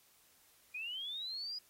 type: linear sweep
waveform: sine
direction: up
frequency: 2413 to 4970 Hz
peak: -39 dBFS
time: 0.74-1.59 s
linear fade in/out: 10 ms
effects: white hiss -67 dBFS RMS until 1.69 s + AAC 48 kbps